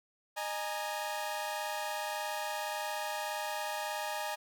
sawtooth chord, D# suspended fourth, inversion none, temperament equal with one note detuned, 613.7 / 830.6 / 932.3 Hz, D#5 / G#5 / A#5, -24 / 0 / 0 cents, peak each -36 / -34 / -37 dBFS, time 0.36-4.36 s, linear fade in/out 20 ms, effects none

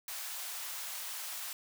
white high-pass noise, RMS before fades -41 dBFS, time 0.08-1.53 s, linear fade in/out 2 ms, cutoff 680 Hz, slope 24 dB/octave, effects none

